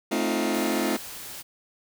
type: chord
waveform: sawtooth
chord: F dominant seventh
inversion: first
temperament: just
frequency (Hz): 218.3 / 261.9 / 314.3 / 349.2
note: A3 / C4 / Eb4 / F4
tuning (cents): -13 / +2 / +18 / 0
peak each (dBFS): -25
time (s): 0.11-0.97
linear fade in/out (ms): 10
type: noise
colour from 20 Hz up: white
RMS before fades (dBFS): -39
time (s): 0.53-1.43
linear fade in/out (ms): 20
effects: none